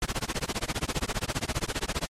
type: noise with tremolo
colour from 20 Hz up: pink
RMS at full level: -27 dBFS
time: 0.02-2.07 s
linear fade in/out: 2 ms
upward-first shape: sine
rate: 15 Hz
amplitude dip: 100%
effects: low-pass 9000 Hz 12 dB/octave + MP3 64 kbps